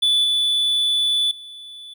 triangle tone with level steps, 3471 Hz, A7, 24 cents flat, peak -13 / -15 / -34 dBFS, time 0.02-1.94 s, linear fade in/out 10 ms, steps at 0.24 / 1.31 s, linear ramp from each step 2 ms, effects none

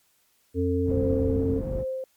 harmonic tone, 89.5 Hz, F2, 43 cents sharp, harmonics 1 / 3 / 5, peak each -26 / -26 / -26 dBFS, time 0.54-1.62 s, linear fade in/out 50 ms
pink low-pass noise, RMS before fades -31 dBFS, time 0.85-1.85 s, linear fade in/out 50 ms, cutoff 320 Hz, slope 12 dB/octave
sine tone with tremolo, 523.3 Hz, C5, in tune, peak -26 dBFS, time 0.91-2.04 s, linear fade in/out 2 ms, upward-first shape triangle, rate 1.3 Hz, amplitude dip 95%
effects white hiss -66 dBFS RMS until 2.16 s + MP3 96 kbps

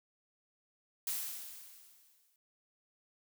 blue noise with exponential decay, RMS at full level -35 dBFS, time 1.07-2.36 s, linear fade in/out 2 ms, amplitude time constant 280 ms, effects none

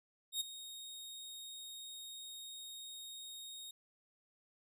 sawtooth tone with ADSR envelope, 3729 Hz, A#7, in tune, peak -30 dBFS, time 0.32-3.71 s, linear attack 85 ms, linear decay 15 ms, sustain -14 dB, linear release 4 ms, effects none

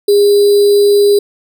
sine tone with sample-and-hold, 407.3 Hz, G#4, 34 cents flat, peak -5 dBFS, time 0.08-1.19 s, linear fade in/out 5 ms, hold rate 4410 Hz, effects none

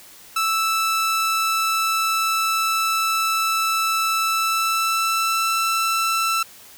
sawtooth tone with pitch glide, 1318.5 to 1331.5 Hz, E6 to E6, 0 to +17 cents, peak -15 dBFS, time 0.36-6.43 s, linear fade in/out 5 ms, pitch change +17 cents, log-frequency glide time 4.24-5.53 s, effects white hiss -45 dBFS RMS until 6.77 s

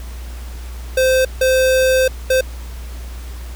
square tone bursts at uneven times, 519 Hz, C5, 14 cents flat, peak -12 dBFS, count 3, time 0.97-1.25 / 1.41-2.08 / 2.3-2.41 s, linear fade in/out 5 ms, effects added 60 Hz sine -27 dBFS peak until 3.55 s + pink hiss -40 dBFS RMS until 3.55 s

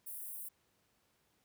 white high-pass noise, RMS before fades -45 dBFS, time 0.06-0.49 s, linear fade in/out 10 ms, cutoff 9100 Hz, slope 48 dB/octave, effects pink hiss -75 dBFS RMS until 1.44 s + high-pass 80 Hz 12 dB/octave

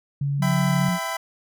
sine tone, 141.1 Hz, C#3, 31 cents sharp, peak -21 dBFS, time 0.21-0.89 s, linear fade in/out 5 ms
sine tone with vibrato, 180 Hz, F#3, 47 cents flat, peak -21 dBFS, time 0.38-0.99 s, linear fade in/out 50 ms, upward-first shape square, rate 4.7 Hz, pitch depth 24 cents each way
25% pulse chord, E minor, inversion none, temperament equal with one note detuned, 659.3 / 784 / 1004.5 Hz, E5 / G5 / B5, 0 / 0 / +29 cents, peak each -27 / -29 / -25 dBFS, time 0.42-1.17 s, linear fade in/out 5 ms
effects none

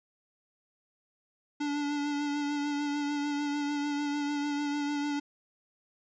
square tone with vibrato, 290.2 Hz, D4, 21 cents flat, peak -30 dBFS, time 1.6-5.2 s, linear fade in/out 10 ms, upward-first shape sine, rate 6.7 Hz, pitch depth 23 cents each way, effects resampled to 16000 Hz

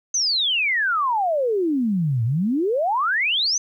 sine exponential two-way sweep, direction down then up, 6310 to 109.2 to 6310 Hz, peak -18 dBFS, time 0.14-3.58 s, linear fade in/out 5 ms, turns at 2.24 s, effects 10-bit

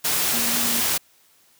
sine tone in noise, 235.7 Hz, A#3, 19 cents sharp, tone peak -31 dBFS, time 0.33-0.81 s, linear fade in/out 10 ms, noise white, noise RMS -22 dBFS, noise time 0.04-0.98 s, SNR -12 dB, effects white hiss -58 dBFS RMS until 1.59 s + high-pass 80 Hz 12 dB/octave

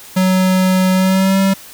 square tone with pitch glide, 186.2 to 193.66 Hz, F#3 to G3, +11 to -21 cents, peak -11 dBFS, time 0.16-1.54 s, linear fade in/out 10 ms, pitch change +68 cents, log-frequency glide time 0.93-1.39 s, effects white hiss -37 dBFS RMS until 1.73 s

